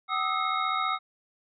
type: tone cluster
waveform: sine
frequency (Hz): 758 / 1227 / 1302 / 2156 / 3763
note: F#5 / D#6 / E6 / C#7 / A#7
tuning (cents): +42 / -25 / -22 / -49 / +16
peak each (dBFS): -34 / -30 / -29 / -34 / -36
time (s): 0.08-0.99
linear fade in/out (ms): 50
effects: none